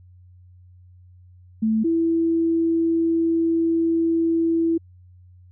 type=tone pair in turn; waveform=sine; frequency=220 / 330.4 Hz; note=A3 / E4; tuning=0 / +4 cents; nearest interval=perfect fifth; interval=704 cents; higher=second; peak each=-17 dBFS; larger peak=neither; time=1.62-1.84 / 1.84-4.78 s; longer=second; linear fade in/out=10 ms; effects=added 90 Hz sine -46 dBFS peak until 5.51 s